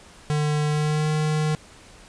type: tone with pitch glide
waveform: square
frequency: 150 to 153.59 Hz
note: D3 to D#3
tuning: +37 to -22 cents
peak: -21 dBFS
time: 0.3-1.55 s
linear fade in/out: 0 ms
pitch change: +41 cents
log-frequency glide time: 0.68-1.09 s
effects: pink hiss -48 dBFS RMS until 2.08 s + resampled to 22050 Hz